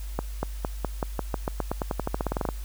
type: accelerating click train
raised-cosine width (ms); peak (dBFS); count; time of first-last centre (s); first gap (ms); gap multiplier
1; -12; 22; 0.19-2.489; 240; 0.91
effects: added 50 Hz sine -32 dBFS peak until 2.64 s + white hiss -49 dBFS RMS until 2.64 s